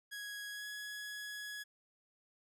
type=tone with pitch glide; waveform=sawtooth; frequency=1661.2 to 1679.5 Hz; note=G#6 to G#6; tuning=0 to +19 cents; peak=-39 dBFS; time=0.11-1.64 s; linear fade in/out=20 ms; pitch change=+19 cents; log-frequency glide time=0.5-0.66 s; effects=resampled to 32000 Hz